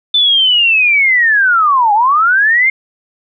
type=linear two-way sweep; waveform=sine; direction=down then up; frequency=3544 to 804 to 2148 Hz; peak=-7 dBFS; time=0.14-2.7 s; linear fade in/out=5 ms; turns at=1.93 s; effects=none